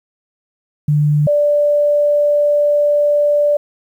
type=tone pair in turn; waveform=sine; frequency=148.5 / 586.2 Hz; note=D3 / D5; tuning=+20 / -3 cents; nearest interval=2 octaves; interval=2377 cents; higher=second; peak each=-10 dBFS; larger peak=neither; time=0.88-1.27 / 1.27-3.57 s; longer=second; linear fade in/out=5 ms; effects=8-bit